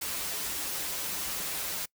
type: noise with comb filter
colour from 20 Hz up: white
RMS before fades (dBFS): -34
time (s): 0.01-1.86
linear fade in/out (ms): 10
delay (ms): 8.3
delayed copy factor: -0.7
effects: noise-tail reverb RT60 0.1 s tail -24 dB re dry